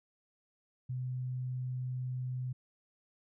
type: tone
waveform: sine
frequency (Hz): 127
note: B2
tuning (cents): +49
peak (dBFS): -34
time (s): 0.89-2.53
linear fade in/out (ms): 10
effects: none